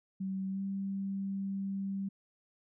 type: tone with pitch glide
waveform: sine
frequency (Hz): 191.4 to 195.53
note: G3 to G3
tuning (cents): -41 to -4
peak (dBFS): -33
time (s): 0.2-2.09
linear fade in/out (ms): 10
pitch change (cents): +37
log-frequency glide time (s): 0.49-0.61
effects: none